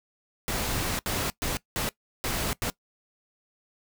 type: noise bursts at uneven times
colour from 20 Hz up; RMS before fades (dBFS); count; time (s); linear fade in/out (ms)
pink; -29; 6; 0.48-0.99 / 1.06-1.3 / 1.42-1.57 / 1.76-1.89 / 2.24-2.53 / 2.62-2.7; 0
effects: noise-tail reverb RT60 0.1 s tail -20 dB re dry